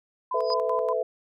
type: tone with tremolo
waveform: sine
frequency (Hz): 1011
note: B5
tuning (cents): +40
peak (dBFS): -26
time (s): 0.31-0.93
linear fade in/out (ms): 5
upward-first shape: square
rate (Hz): 5.2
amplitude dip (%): 75
type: chord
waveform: sine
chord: A suspended second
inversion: none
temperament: equal with one note detuned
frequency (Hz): 440 / 500.8 / 659.3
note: A4 / B4 / E5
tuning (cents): 0 / +24 / 0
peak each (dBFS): -29 / -27 / -28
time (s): 0.34-1.03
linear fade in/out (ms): 5
type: tone with exponential growth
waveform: sine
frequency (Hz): 4978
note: D#8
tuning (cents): 0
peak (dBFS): -25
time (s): 0.37-0.54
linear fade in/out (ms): 5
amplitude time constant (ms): 35
effects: none